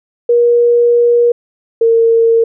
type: tone pair in turn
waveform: sine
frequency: 476.5 / 457.7 Hz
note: A#4 / A#4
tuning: +38 / -32 cents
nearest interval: minor second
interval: 70 cents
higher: first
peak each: -6 dBFS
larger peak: neither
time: 0.29-1.32 / 1.81-2.44 s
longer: first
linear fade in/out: 5 ms
effects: none